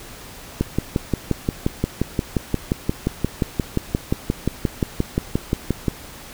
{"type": "click train", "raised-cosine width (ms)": 3, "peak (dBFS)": -5, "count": 31, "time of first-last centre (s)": [0.61, 5.882], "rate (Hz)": 5.69, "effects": ["pink hiss -39 dBFS RMS until 6.33 s"]}